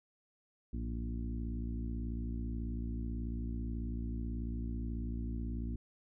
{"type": "harmonic tone with a mistuned harmonic", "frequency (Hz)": 58.27, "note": "A#1", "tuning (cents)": 0, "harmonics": [1, 2, 3, 4, 5, 6], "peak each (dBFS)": [-37, -44, -49, -43, -48, -54], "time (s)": [0.73, 5.76], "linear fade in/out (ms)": 5, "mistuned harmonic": 2, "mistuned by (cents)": -65, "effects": []}